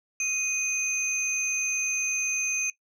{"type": "tone pair together", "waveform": "sine", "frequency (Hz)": [2489, 6272], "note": ["D#7", "G8"], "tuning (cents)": [0, 0], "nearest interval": "octave + major third", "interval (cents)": 1600, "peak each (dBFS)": -27, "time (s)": [0.2, 2.7], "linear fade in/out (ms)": 2, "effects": ["noise-tail reverb RT60 0.1 s tail -18 dB re dry", "tanh soft clip ceiling -19 dBFS"]}